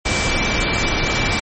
sine tone in noise, 2326 Hz, D7, 17 cents flat, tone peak -23 dBFS, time 0.05-1.4 s, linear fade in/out 10 ms, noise pink, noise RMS -19 dBFS, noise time 0.05-1.4 s, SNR -7 dB, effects MP3 32 kbps

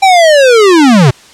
square linear sweep, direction down, 792 to 116.5 Hz, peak -3 dBFS, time 0.02-1.11 s, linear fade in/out 10 ms, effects white hiss -38 dBFS RMS until 1.33 s + low-pass 7000 Hz 12 dB/octave

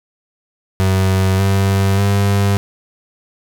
35% pulse tone with pitch steps, 95 / 97.45 / 99.95 Hz, F#2 / G2 / G2, +46 / -10 / +34 cents, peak -10 dBFS, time 0.8-2.57 s, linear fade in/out 0 ms, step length 590 ms, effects none

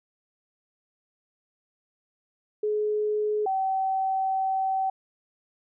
sine tone pair in turn, 423 / 766.4 Hz, G#4 / G5, +32 / -39 cents, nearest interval minor seventh, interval 1029 cents, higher second, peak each -23 dBFS, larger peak neither, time 2.63-3.46 / 3.46-4.9 s, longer second, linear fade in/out 5 ms, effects none

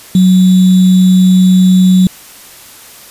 sine tone with sample-and-hold, 185 Hz, F#3, in tune, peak -3 dBFS, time 0.15-2.07 s, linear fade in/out 2 ms, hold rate 3675 Hz, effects white hiss -35 dBFS RMS until 3.1 s + resampled to 32000 Hz

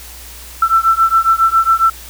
sine beating tone pair, 1333 / 1340.3 Hz, E6 / E6, +19 / +28 cents, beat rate 7.3 Hz, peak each -12 dBFS, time 0.62-1.9 s, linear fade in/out 5 ms, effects added 60 Hz sine -36 dBFS peak until 2.09 s + white hiss -35 dBFS RMS until 2.09 s

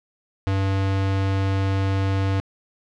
square tone, 97 Hz, G2, 18 cents flat, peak -20 dBFS, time 0.47-2.4 s, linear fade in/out 0 ms, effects low-pass 4000 Hz 12 dB/octave

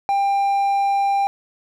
triangle tone, 795 Hz, G5, 24 cents sharp, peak -14 dBFS, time 0.09-1.27 s, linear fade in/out 0 ms, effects none

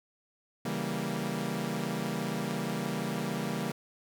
sawtooth chord, C# diminished seventh, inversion none, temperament equal, 138.59 / 164.81 / 196 / 233.1 Hz, C#3 / E3 / G3 / Bb3, 0 / 0 / 0 / 0 cents, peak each -35 / -33 / -32 / -32 dBFS, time 0.65-3.72 s, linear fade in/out 5 ms, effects none

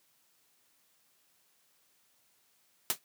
white noise with exponential decay, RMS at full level -25 dBFS, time 2.9-2.99 s, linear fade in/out 0 ms, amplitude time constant 18 ms, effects white hiss -70 dBFS RMS until 3.04 s + high-pass 100 Hz 12 dB/octave

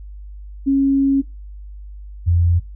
sine tone pair in turn, 274 / 86.15 Hz, C#4 / F2, -20 / -23 cents, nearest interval octave + minor sixth, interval 2003 cents, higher first, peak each -12 dBFS, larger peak neither, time 0.66-1.22 / 2.26-2.6 s, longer first, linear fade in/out 20 ms, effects noise-tail reverb RT60 0.2 s tail -18 dB re dry + added 50 Hz sine -32 dBFS peak until 2.75 s

